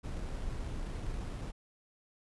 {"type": "noise with sample-and-hold", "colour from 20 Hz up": "brown", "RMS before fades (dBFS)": -38, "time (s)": [0.03, 1.52], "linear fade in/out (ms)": 20, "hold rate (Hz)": 6300, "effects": ["resampled to 24000 Hz"]}